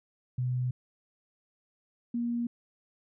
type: tone pair in turn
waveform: sine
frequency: 125.6 / 237.1 Hz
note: B2 / A#3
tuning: +30 / +30 cents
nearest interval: major seventh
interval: 1100 cents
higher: second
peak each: -27 / -28 dBFS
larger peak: first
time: 0.38-0.71 / 2.14-2.47 s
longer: neither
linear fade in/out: 5 ms
effects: none